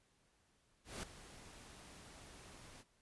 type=noise with ADSR envelope; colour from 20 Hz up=pink; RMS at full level=-44 dBFS; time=0.84-2.84 s; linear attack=190 ms; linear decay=6 ms; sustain=-13 dB; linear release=40 ms; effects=pink hiss -75 dBFS RMS until 3.01 s + resampled to 24000 Hz